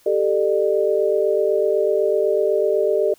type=chord; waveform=sine; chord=G suspended second; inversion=none; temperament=equal with one note detuned; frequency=392 / 440 / 602.4 Hz; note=G4 / A4 / D5; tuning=0 / 0 / +44 cents; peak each=-20 dBFS; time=0.06-3.14 s; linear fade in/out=5 ms; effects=white hiss -55 dBFS RMS until 3.18 s